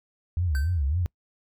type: tone with vibrato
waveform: sine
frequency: 78.3 Hz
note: D#2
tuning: 11 cents sharp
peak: -22 dBFS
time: 0.37-1.06 s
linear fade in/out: 0 ms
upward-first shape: sine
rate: 3.6 Hz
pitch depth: 260 cents each way
type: tone with exponential decay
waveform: square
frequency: 1545 Hz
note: G6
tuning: 26 cents flat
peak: -32 dBFS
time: 0.55-0.82 s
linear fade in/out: 0 ms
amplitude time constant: 57 ms
effects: noise-tail reverb RT60 0.1 s tail -26 dB re dry